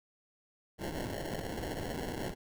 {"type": "noise with sample-and-hold", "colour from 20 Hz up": "violet", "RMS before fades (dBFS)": -38, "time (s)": [0.78, 2.35], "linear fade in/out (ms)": 50, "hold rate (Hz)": 1225, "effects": []}